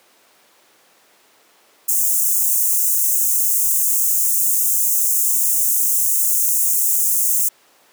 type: high-pass noise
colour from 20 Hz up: white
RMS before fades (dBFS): -17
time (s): 1.88-7.49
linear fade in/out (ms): 10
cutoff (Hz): 6500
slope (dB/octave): 48
effects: pink hiss -53 dBFS RMS until 7.92 s + high-pass 400 Hz 12 dB/octave